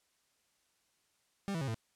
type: tone with pitch steps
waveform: 40% pulse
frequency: 198.5 / 164.05 / 135.58 / 112.05 Hz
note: G3 / E3 / C#3 / A2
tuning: +22 / -8 / -38 / +32 cents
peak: -33 dBFS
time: 1.48-1.744 s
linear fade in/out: 0 ms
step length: 66 ms
effects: white hiss -75 dBFS RMS until 1.95 s + low-pass 10000 Hz 12 dB/octave